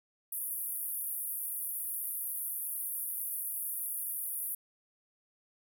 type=band-pass noise; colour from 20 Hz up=pink; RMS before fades=-37 dBFS; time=0.32-4.55 s; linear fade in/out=5 ms; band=9900 to 16000 Hz; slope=96 dB/octave; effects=none